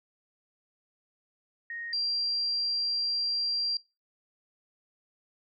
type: tone pair in turn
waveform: sine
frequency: 1864.7 / 4741 Hz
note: A#6 / D8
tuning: 0 / +16 cents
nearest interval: octave + major third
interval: 1616 cents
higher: second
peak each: -35 / -27 dBFS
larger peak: second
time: 1.7-1.93 / 1.93-3.77 s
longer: second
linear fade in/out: 2 ms
effects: noise-tail reverb RT60 0.3 s tail -25 dB re dry